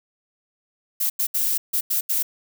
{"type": "noise bursts at uneven times", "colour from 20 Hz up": "violet", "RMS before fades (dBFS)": -22, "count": 6, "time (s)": [[1, 1.1], [1.19, 1.27], [1.34, 1.58], [1.73, 1.81], [1.9, 2.01], [2.09, 2.23]], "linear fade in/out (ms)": 10, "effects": []}